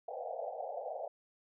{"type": "band-pass noise", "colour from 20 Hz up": "white", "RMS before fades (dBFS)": -41, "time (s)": [0.08, 1.08], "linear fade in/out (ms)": 5, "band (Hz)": [480, 790], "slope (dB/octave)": 96, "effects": []}